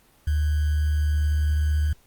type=tone with sample-and-hold; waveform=sine; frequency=75.1 Hz; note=D2; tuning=39 cents sharp; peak=-19 dBFS; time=0.27-1.93 s; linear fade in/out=5 ms; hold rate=1575 Hz; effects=pink hiss -58 dBFS RMS until 2.06 s + Opus 24 kbps